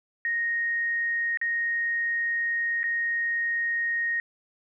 sine tone with dropouts, 1864.7 Hz, A#6, in tune, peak -24 dBFS, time 0.25-4.2 s, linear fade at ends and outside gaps 1 ms, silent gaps 1.373-1.414 / 2.832-2.84 s, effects none

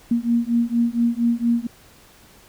sine beating tone pair, 233.1 / 237.4 Hz, A#3 / A#3, 0 / +32 cents, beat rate 4.3 Hz, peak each -20 dBFS, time 0.11-1.67 s, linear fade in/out 5 ms, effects pink hiss -50 dBFS RMS until 2.48 s

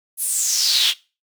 brown noise with high-pass filter sweep, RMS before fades -19 dBFS, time 0.17-0.94 s, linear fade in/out 50 ms, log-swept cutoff 11000 to 3000 Hz, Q 4.9, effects noise-tail reverb RT60 0.3 s tail -21 dB re dry

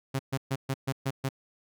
sawtooth tone bursts, 134.6 Hz, C3, 49 cents sharp, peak -23 dBFS, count 7, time 0.14-1.291 s, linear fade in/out 10 ms, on 53 ms, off 130 ms, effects none

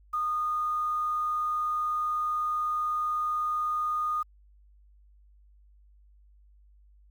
sine tone with quantisation, 1228 Hz, D#6, 23 cents flat, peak -26 dBFS, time 0.13-4.23 s, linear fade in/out 10 ms, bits 9, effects added 50 Hz sine -55 dBFS peak until 7.1 s

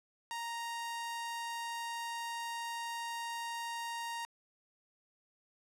sawtooth tone, 932.3 Hz, A#5, in tune, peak -34 dBFS, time 0.31-4.25 s, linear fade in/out 0 ms, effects low-pass 12000 Hz 12 dB/octave

